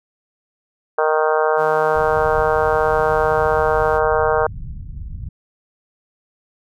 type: harmonic tone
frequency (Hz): 155.56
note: D#3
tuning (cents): 0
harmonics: 3 / 4 / 5 / 6 / 7 / 8 / 9 / 10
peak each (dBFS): -18 / -20 / -22 / -24 / -25 / -26 / -27 / -28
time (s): 0.98-4.47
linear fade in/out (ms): 5
type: tone with tremolo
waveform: sawtooth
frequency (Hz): 155.56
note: D#3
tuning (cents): 0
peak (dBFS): -28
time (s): 1.56-4.01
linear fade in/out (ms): 50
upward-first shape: triangle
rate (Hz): 0.81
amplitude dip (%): 25
type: low-pass noise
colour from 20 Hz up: pink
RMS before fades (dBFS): -30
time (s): 1.95-5.29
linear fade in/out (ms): 2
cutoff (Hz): 140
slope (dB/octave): 24
effects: none